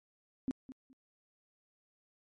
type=tone with echo; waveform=sine; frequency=261.6 Hz; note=C4; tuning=in tune; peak=-30 dBFS; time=0.48-0.51 s; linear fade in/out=0 ms; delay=210 ms; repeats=2; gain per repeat=-14 dB; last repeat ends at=0.93 s; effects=MP3 48 kbps